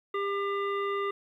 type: harmonic tone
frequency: 399.6 Hz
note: G4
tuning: 33 cents sharp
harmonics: 1 / 3 / 5 / 7 / 9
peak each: -30 / -32 / -39 / -47 / -50 dBFS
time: 0.14-1.11 s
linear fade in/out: 5 ms
effects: 11-bit